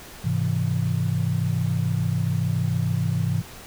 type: chord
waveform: sine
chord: Ab augmented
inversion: none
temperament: equal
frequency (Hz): 103.83 / 130.81 / 164.81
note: Ab2 / C3 / E3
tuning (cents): 0 / 0 / 0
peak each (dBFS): -25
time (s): 0.24-3.42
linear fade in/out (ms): 10
effects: pink hiss -42 dBFS RMS until 3.66 s